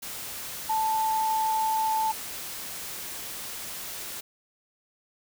sine tone in noise, 880 Hz, A5, in tune, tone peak -23 dBFS, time 0.69-2.12 s, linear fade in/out 10 ms, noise white, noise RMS -37 dBFS, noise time 0.02-4.21 s, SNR +11 dB, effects none

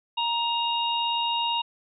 harmonic tone, 938 Hz, A#5, 11 cents sharp, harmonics 1 / 3 / 4, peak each -26 / -28 / -31 dBFS, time 0.17-1.62 s, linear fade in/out 10 ms, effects none

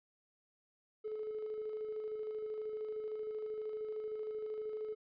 triangle tone with tremolo, 430.8 Hz, A4, 37 cents flat, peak -33 dBFS, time 1.04-4.95 s, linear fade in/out 20 ms, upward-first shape square, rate 13 Hz, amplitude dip 40%, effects tanh soft clip ceiling -35 dBFS + resampled to 11025 Hz

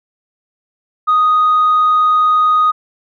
sine tone, 1244.5 Hz, D#6, in tune, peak -7 dBFS, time 1.07-2.72 s, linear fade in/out 20 ms, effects tanh soft clip ceiling -6 dBFS

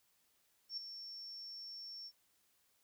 sine tone with ADSR envelope, 5450 Hz, F8, 43 cents flat, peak -37 dBFS, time 0.69-2.12 s, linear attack 85 ms, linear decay 4 ms, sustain -9 dB, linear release 56 ms, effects white hiss -75 dBFS RMS until 2.83 s

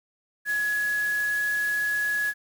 sine tone in noise, 1684 Hz, G#6, 24 cents sharp, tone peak -23 dBFS, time 0.45-2.34 s, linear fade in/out 50 ms, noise white, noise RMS -40 dBFS, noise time 0.45-2.34 s, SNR +14 dB, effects none

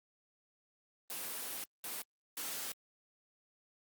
white noise bursts at uneven times, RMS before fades -41 dBFS, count 3, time 1.1-1.64 / 1.84-2.02 / 2.37-2.72 s, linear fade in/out 2 ms, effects high-pass 200 Hz 12 dB/octave + Opus 24 kbps

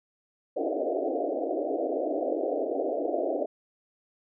white band-pass noise, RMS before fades -29 dBFS, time 0.56-3.46 s, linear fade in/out 10 ms, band 270 to 710 Hz, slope 96 dB/octave, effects none

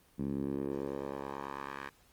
10% pulse tone with band-pass filter sweep, 69.1 Hz, C#2, 5 cents flat, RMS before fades -38 dBFS, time 0.18-1.9 s, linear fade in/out 20 ms, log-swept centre 210 to 1600 Hz, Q 1.7, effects pink hiss -65 dBFS RMS until 2.12 s + Opus 24 kbps

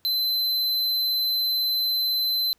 square tone, 4059 Hz, B7, 47 cents sharp, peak -22 dBFS, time 0.05-2.53 s, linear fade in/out 0 ms, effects pink hiss -66 dBFS RMS until 2.58 s

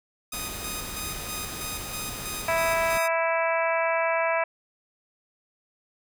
5% pulse tone with tremolo, 1244.5 Hz, D#6, in tune, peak -20 dBFS, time 0.32-3.08 s, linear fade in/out 5 ms, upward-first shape square, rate 3.1 Hz, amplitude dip 45%
pink noise, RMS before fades -37 dBFS, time 0.33-2.98 s, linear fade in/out 5 ms
harmonic tone, 329.6 Hz, E4, in tune, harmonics 2 / 3 / 4 / 5 / 6 / 7 / 8, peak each -25 / -28 / -33 / -32 / -35 / -31 / -36 dBFS, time 2.48-4.44 s, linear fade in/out 5 ms
effects none

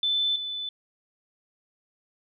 sine tone pair in turn, 3520 / 3502 Hz, A7 / A7, 0 / -9 cents, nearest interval unison, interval 9 cents, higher first, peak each -22 / -30 dBFS, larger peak first, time 0.03-0.36 / 0.36-0.69 s, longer neither, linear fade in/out 2 ms, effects none

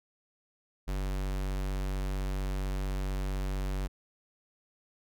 square tone, 47.83 Hz, G1, 42 cents flat, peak -31 dBFS, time 0.87-3.88 s, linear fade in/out 20 ms, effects none

